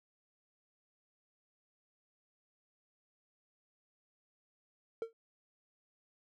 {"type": "tone with exponential decay", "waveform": "triangle", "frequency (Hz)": 454.5, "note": "A#4", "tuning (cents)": -44, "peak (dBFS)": -29, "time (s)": [5.02, 5.13], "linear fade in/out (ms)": 1, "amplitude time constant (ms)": 22, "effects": []}